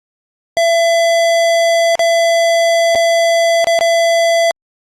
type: tone with dropouts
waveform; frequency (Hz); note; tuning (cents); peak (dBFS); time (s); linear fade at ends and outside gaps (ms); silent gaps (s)
square; 671; E5; +31; -10; 0.57-4.51; 0; 1.954-1.993 / 2.95-2.956 / 3.644-3.67 / 3.79-3.809
effects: low-pass 8000 Hz 12 dB/octave + Opus 48 kbps